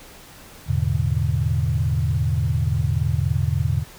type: chord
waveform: sine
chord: E dominant seventh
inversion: none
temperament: equal with one note detuned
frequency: 82.41 / 106.13 / 123.47 / 146.83 Hz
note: E2 / G#2 / B2 / D3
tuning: 0 / +38 / 0 / 0 cents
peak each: -23 / -24 / -24 / -24 dBFS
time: 0.66-3.85 s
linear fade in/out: 50 ms
effects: pink hiss -44 dBFS RMS until 3.98 s